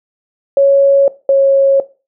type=tone pair in turn; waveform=sine; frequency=554.4 / 547.4 Hz; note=C#5 / C#5; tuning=0 / -22 cents; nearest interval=unison; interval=22 cents; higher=first; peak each=-5 dBFS; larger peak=neither; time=0.57-1.08 / 1.29-1.8 s; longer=neither; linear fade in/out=2 ms; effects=noise-tail reverb RT60 0.3 s tail -17 dB re dry